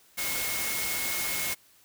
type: tone in noise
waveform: sine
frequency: 2170 Hz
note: C#7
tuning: 37 cents flat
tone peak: -35 dBFS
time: 0.17-1.55 s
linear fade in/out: 20 ms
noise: white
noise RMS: -31 dBFS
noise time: 0.17-1.55 s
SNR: -7 dB
effects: white hiss -60 dBFS RMS until 1.84 s